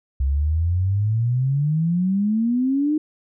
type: exponential sweep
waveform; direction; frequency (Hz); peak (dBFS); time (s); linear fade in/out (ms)
sine; up; 65.41 to 311.1; -17; 0.2-2.98; 5
effects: none